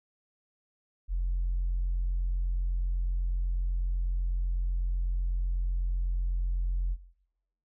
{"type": "tone", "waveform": "sine", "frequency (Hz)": 44.03, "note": "F1", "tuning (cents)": 15, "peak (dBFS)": -25, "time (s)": [1.08, 6.97], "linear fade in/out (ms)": 50, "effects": ["noise-tail reverb RT60 0.8 s tail -19 dB re dry", "tanh soft clip ceiling -23 dBFS"]}